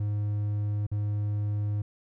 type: tone with dropouts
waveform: triangle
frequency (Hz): 103.83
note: G#2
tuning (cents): 0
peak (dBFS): -24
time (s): 0-1.82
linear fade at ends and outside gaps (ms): 5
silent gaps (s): 0.867-0.915
effects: none